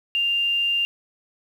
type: tone with quantisation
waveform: sine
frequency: 2794 Hz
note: F7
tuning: in tune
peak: -19 dBFS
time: 0.15-0.85 s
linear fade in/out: 0 ms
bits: 8
effects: none